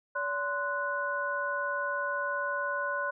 sine tone cluster, 572 / 1037 / 1478 Hz, D5 / C6 / F#6, -46 / -16 / -2 cents, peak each -35 / -34 / -32 dBFS, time 0.15-3.11 s, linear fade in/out 10 ms, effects none

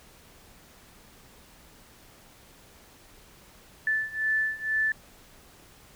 sine beating tone pair, 1752 / 1754.1 Hz, A6 / A6, -8 / -6 cents, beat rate 2.1 Hz, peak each -29 / -27 dBFS, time 3.87-4.92 s, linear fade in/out 2 ms, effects pink hiss -54 dBFS RMS until 5.95 s

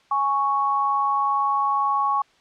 sine tone pair together, 830.6 / 1108.7 Hz, G#5 / C#6, 0 / 0 cents, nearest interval perfect fourth, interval 500 cents, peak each -24 / -20 dBFS, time 0.11-2.22 s, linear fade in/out 5 ms, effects white hiss -58 dBFS RMS until 2.4 s + low-pass 4000 Hz 12 dB/octave

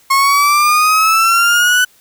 35% pulse exponential sweep, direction up, 1082 to 1500 Hz, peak -7 dBFS, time 0.1-1.85 s, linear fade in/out 10 ms, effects white hiss -50 dBFS RMS until 2 s

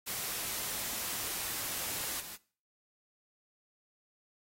white noise with level steps, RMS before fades -37 / -45 dBFS, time 0.06-2.37 s, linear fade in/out 20 ms, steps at 2.2 s, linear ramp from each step 2 ms, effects noise-tail reverb RT60 0.4 s tail -19 dB re dry + AAC 48 kbps

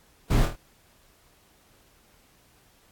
brown noise with echo, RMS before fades -20 dBFS, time 0.3-0.46 s, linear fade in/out 10 ms, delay 25 ms, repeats 4, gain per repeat -5 dB, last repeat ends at 0.56 s, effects pink hiss -60 dBFS RMS until 2.91 s + AAC 64 kbps

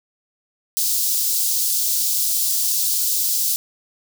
white high-pass noise, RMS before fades -20 dBFS, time 0.77-3.56 s, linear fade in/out 0 ms, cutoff 4300 Hz, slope 24 dB/octave, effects none

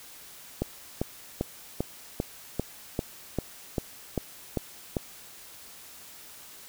click train, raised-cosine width 2 ms, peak -13 dBFS, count 12, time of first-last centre 0.62-4.968 s, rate 2.53 Hz, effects white hiss -48 dBFS RMS until 6.68 s

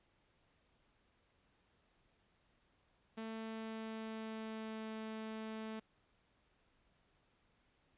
sawtooth tone with pitch glide, 222.7 to 219.6 Hz, A3 to A3, +21 to -3 cents, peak -39 dBFS, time 3.17-5.8 s, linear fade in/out 10 ms, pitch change -24 cents, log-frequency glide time 3.32-4.9 s, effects pink hiss -75 dBFS RMS until 7.97 s + resampled to 8000 Hz

